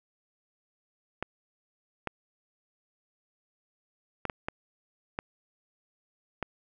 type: clicks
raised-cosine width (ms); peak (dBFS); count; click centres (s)
0.5; -16; 7; 1.226 / 2.073 / 4.253 / 4.298 / 4.485 / 5.189 / 6.427
effects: none